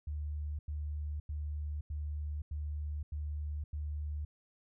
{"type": "tone bursts", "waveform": "sine", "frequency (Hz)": 74.6, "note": "D2", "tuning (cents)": 28, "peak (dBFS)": -35, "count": 7, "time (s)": [0.07, 4.25], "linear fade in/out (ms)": 5, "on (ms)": 520, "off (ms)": 90, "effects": []}